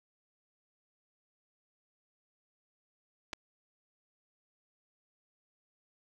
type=clicks; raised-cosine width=0.2 ms; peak=-21 dBFS; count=2; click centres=3.331 / 3.334 s; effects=none